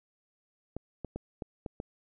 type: clicks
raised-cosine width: 2 ms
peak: -23 dBFS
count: 6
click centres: 0.766 / 1.047 / 1.16 / 1.422 / 1.662 / 1.801 s
effects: none